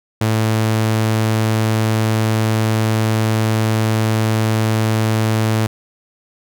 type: tone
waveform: sawtooth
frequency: 110 Hz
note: A2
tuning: in tune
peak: -10 dBFS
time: 0.21-5.67 s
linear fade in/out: 5 ms
effects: none